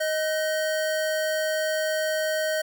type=tone pair together; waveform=square; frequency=625.7 / 1523 Hz; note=D#5 / F#6; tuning=+10 / +50 cents; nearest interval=octave + minor third; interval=1540 cents; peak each=-25 / -32 dBFS; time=0-2.62 s; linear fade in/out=10 ms; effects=none